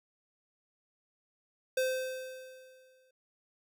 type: tone with exponential decay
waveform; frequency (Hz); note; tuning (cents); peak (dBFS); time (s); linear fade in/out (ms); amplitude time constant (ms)
square; 517; C5; -21; -27; 1.77-3.11; 5; 290
effects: none